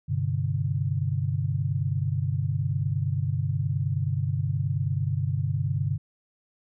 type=chord; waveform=sine; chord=G suspended fourth; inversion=none; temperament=equal with one note detuned; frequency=98 / 127.83 / 146.83 Hz; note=G2 / C3 / D3; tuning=0 / -40 / 0 cents; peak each=-28 dBFS; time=0.08-5.98 s; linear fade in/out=20 ms; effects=none